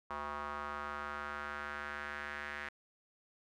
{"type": "tone with band-pass filter sweep", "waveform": "square", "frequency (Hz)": 73.3, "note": "D2", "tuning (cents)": -3, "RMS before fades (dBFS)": -42, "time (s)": [0.1, 2.69], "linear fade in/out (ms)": 5, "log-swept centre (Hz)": [1100, 1800], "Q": 3.3, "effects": []}